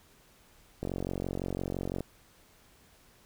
click train, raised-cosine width 2 ms, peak -20 dBFS, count 55, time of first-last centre 0.83-2.006 s, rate 45.9 Hz, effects pink hiss -61 dBFS RMS until 3.25 s

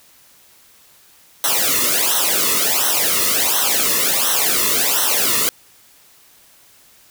white noise with flanger, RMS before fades -17 dBFS, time 1.44-5.49 s, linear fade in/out 0 ms, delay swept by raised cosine 0.42 to 1.31 ms, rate 1.4 Hz, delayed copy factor -1, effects white hiss -50 dBFS RMS until 7.1 s

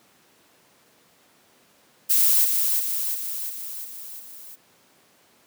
violet noise with echo, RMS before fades -18 dBFS, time 2.09-2.46 s, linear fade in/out 20 ms, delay 350 ms, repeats 6, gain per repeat -4 dB, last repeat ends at 4.56 s, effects pink hiss -58 dBFS RMS until 5.46 s + high-pass 200 Hz 12 dB/octave

